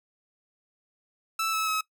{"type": "tone with pitch steps", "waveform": "sawtooth", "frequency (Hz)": [1318.5, 1300.3, 1282.4], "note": ["E6", "E6", "E6"], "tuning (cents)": [0, -24, -48], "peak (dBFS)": -22, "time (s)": [1.39, 1.81], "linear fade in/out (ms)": 5, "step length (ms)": 140, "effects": ["noise-tail reverb RT60 0.1 s tail -21 dB re dry"]}